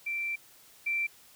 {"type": "tone pair in turn", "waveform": "sine", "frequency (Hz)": [2347, 2347], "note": ["D7", "D7"], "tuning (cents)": [-2, -2], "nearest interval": "unison", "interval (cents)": 0, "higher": "neither", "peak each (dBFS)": [-30, -27], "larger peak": "second", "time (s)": [[0.06, 0.36], [0.86, 1.07]], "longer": "first", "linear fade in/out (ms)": 10, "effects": ["white hiss -57 dBFS RMS until 1.35 s"]}